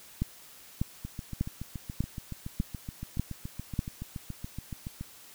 two click trains, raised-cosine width 5 ms, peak -24 / -15 dBFS, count 29 / 7, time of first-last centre 1.05-5.01 / 0.22-3.791 s, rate 7.07 / 1.68 Hz, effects white hiss -52 dBFS RMS until 5.34 s

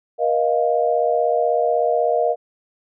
sine chord, Bb suspended fourth, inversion none, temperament equal with one note detuned, 476 / 622.3 / 698.5 Hz, Bb4 / Eb5 / F5, +36 / 0 / 0 cents, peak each -20 dBFS, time 0.18-2.36 s, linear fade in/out 50 ms, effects none

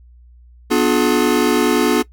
square chord, B diminished seventh, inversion none, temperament just, 246.9 / 296.3 / 355.6 / 426.7 Hz, B3 / D4 / F4 / Ab4, 0 / +15 / +31 / +47 cents, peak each -19 dBFS, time 0.7-2.03 s, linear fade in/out 20 ms, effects noise-tail reverb RT60 0.1 s tail -20 dB re dry + added 60 Hz sine -42 dBFS peak until 2.12 s

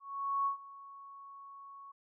sine tone with ADSR envelope, 1108.7 Hz, C#6, in tune, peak -28 dBFS, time 0-1.92 s, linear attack 460 ms, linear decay 110 ms, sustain -20 dB, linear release 10 ms, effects none

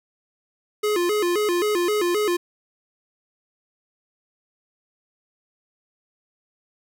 square tone with vibrato, 384.1 Hz, G4, 35 cents flat, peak -20 dBFS, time 0.83-2.37 s, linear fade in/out 10 ms, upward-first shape square, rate 3.8 Hz, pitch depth 160 cents each way, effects 9-bit

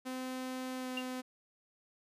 sawtooth tone with pitch glide, 257.2 to 255 Hz, C4 to C4, -30 to -44 cents, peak -34 dBFS, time 0.05-1.22 s, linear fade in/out 20 ms, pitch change -14 cents, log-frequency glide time 0.78-0.88 s
sine tone with exponential decay, 2787 Hz, F7, 4 cents flat, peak -32 dBFS, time 0.97-1.07 s, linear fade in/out 5 ms, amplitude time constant 20 ms
effects resampled to 32000 Hz

